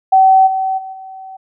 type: tone with level steps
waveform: sine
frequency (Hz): 763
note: G5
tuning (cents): -47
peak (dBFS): -5 / -14 / -25 / -29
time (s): 0.12-1.37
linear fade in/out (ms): 10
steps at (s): 0.46 / 0.77 / 0.92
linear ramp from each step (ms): 20
effects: none